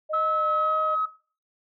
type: tone with vibrato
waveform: sine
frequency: 617 Hz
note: D#5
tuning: 15 cents flat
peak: -27 dBFS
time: 0.09-0.96 s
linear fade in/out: 20 ms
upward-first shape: sine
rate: 1.8 Hz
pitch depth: 18 cents each way
type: tone with pitch glide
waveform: sine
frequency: 1296 to 1275.9 Hz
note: E6 to D#6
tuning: -30 to +43 cents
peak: -21 dBFS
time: 0.13-1.06 s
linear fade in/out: 10 ms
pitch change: -27 cents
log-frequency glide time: 0.36-0.74 s
effects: noise-tail reverb RT60 0.4 s tail -18 dB re dry + tanh soft clip ceiling -14 dBFS